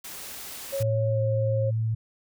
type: noise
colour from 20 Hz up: white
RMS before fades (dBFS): -39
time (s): 0.04-0.83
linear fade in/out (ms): 5
type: tone with pitch glide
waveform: sine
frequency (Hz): 550 to 538.7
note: C#5 to C#5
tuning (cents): -14 to -50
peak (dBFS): -26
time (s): 0.72-1.71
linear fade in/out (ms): 20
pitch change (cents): -36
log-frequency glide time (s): 1.07-1.21
type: tone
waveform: sine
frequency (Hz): 111.6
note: A2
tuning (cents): +25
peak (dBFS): -23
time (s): 0.8-1.95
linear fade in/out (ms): 10
effects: none